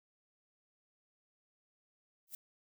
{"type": "noise with exponential growth", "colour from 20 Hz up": "violet", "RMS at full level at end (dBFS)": -39, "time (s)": [2.27, 2.35], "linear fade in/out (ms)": 2, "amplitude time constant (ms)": 16, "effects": []}